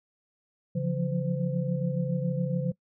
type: tone cluster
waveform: sine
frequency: 140 / 171.9 / 179.1 / 513 Hz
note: C#3 / F3 / F3 / C5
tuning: +18 / -27 / +44 / -34 cents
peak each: -29 / -30 / -33 / -35 dBFS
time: 0.75-2.72 s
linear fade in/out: 10 ms
effects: noise-tail reverb RT60 0.1 s tail -22 dB re dry